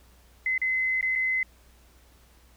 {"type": "tone with dropouts", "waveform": "sine", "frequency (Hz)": 2045, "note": "C7", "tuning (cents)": -40, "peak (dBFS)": -23, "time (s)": [0.46, 1.43], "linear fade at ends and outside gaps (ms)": 2, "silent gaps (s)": [[0.579, 0.616], [1.011, 1.027], [1.154, 1.158]], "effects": ["added 60 Hz sine -56 dBFS peak until 2.56 s", "pink hiss -60 dBFS RMS until 2.56 s"]}